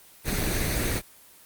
pink noise with comb filter, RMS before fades -26 dBFS, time 0.24-1.02 s, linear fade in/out 50 ms, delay 0.48 ms, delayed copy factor +0.5, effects white hiss -52 dBFS RMS until 1.45 s + Opus 24 kbps

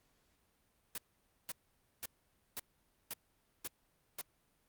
white noise bursts, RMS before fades -41 dBFS, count 7, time 0.95-4.213 s, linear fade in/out 2 ms, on 29 ms, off 510 ms, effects pink hiss -75 dBFS RMS until 4.68 s + Opus 48 kbps

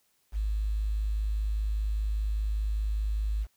sine tone with quantisation, 52.5 Hz, G#1, 19 cents sharp, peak -26 dBFS, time 0.32-3.47 s, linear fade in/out 50 ms, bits 9, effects white hiss -71 dBFS RMS until 3.56 s

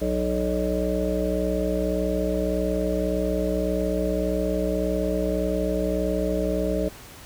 harmonic tone, 61.74 Hz, B1, in tune, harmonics 1 / 3 / 5 / 7 / 9 / 10, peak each -29 / -29 / -29 / -29 / -29 / -29 dBFS, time 0.01-6.89 s, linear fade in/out 10 ms, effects pink hiss -44 dBFS RMS until 7.25 s

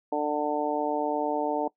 harmonic tone, 148.8 Hz, D3, 23 cents sharp, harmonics 2 / 3 / 4 / 5 / 6, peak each -31 / -31 / -31 / -31 / -31 dBFS, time 0.12-1.68 s, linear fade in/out 5 ms, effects noise-tail reverb RT60 0.1 s tail -21 dB re dry

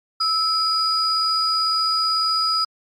sine tone pair together, 1303 / 4919 Hz, E6 / D#8, -20 / -21 cents, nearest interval octave + major seventh, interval 2299 cents, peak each -20 / -18 dBFS, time 0.2-2.65 s, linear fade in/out 10 ms, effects tanh soft clip ceiling -12 dBFS + MP3 64 kbps

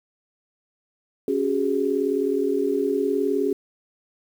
sine chord, C# suspended fourth, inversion none, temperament equal with one note detuned, 277.2 / 376 / 415.3 Hz, C#4 / F#4 / G#4, 0 / +28 / 0 cents, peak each -25 / -25 / -23 dBFS, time 1.28-3.53 s, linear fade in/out 2 ms, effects 8-bit

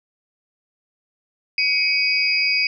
sine tone cluster, 2251 / 2528 / 4866 Hz, C#7 / D#7 / D#8, +26 / +27 / -39 cents, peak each -21 dBFS, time 1.58-2.67 s, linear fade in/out 2 ms, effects none

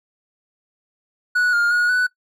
triangle tone with pitch steps, 1470 / 1412 / 1447 / 1488 Hz, F#6 / F6 / F#6 / F#6, -12 / +19 / -39 / +9 cents, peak -13 dBFS, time 1.35-2.07 s, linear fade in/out 10 ms, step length 180 ms, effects noise-tail reverb RT60 0.1 s tail -20 dB re dry

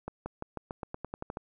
accelerating click train, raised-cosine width 1 ms, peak -22 dBFS, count 12, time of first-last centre 0.08-1.371 s, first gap 180 ms, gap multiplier 0.91, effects none

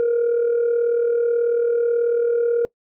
sine tone with amplitude modulation, 471.5 Hz, A#4, 20 cents sharp, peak -12 dBFS, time 0-2.65 s, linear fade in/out 0 ms, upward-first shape sine, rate 38.3 Hz, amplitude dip 50%, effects noise-tail reverb RT60 0.1 s tail -22 dB re dry + tanh soft clip ceiling -13 dBFS

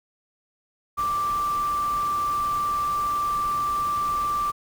sine tone in noise, 1174.7 Hz, D6, in tune, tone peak -22 dBFS, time 0.97-4.52 s, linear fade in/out 20 ms, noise pink, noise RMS -39 dBFS, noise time 0.97-4.52 s, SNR +14 dB, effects none

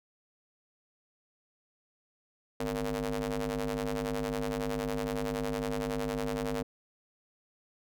sawtooth ring-modulated tone, 103.83 Hz, G#2, in tune, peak -24 dBFS, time 2.6-6.63 s, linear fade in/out 5 ms, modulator 358 Hz, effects none

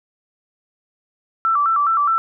sine tone with vibrato, 1244.5 Hz, D#6, in tune, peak -14 dBFS, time 1.45-2.18 s, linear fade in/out 0 ms, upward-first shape square, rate 4.8 Hz, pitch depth 120 cents each way, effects none

